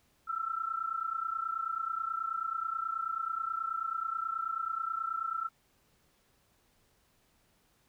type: tone pair together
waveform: sine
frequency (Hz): 1318.5 / 1347.8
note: E6 / E6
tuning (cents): 0 / +38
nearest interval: unison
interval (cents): 38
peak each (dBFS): -35 / -35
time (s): 0.27-5.49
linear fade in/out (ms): 20
effects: pink hiss -70 dBFS RMS until 7.88 s